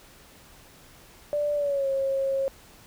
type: tone with pitch glide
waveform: sine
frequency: 587.3 to 541.7 Hz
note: D5 to C#5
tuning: 0 to -40 cents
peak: -23 dBFS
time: 1.33-2.48 s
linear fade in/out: 0 ms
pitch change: -140 cents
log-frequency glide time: 1.55-1.88 s
effects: pink hiss -52 dBFS RMS until 2.86 s